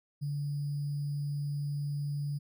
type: tone with sample-and-hold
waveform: sine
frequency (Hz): 144.5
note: D3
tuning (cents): -28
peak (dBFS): -31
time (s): 0.21-2.39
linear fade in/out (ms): 20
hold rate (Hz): 4900
effects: none